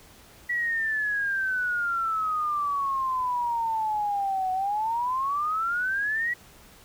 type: exponential two-way sweep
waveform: sine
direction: down then up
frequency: 1949 to 740 to 1949 Hz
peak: -24 dBFS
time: 0.49-6.34 s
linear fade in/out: 10 ms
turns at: 4.52 s
effects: pink hiss -52 dBFS RMS until 6.84 s